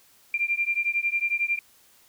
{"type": "beating tone pair", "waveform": "sine", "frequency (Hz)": [2375, 2386], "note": ["D7", "D7"], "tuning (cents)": [19, 27], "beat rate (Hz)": 11, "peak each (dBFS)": [-26, -26], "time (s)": [0.34, 1.59], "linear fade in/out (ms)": 2, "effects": ["white hiss -58 dBFS RMS until 2.08 s"]}